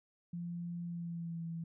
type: tone with pitch glide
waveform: sine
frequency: 172.5 to 165.95 Hz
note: F3 to E3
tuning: -21 to +12 cents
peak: -38 dBFS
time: 0.33-1.64 s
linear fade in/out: 5 ms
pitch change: -67 cents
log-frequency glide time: 0.84-1.45 s
effects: none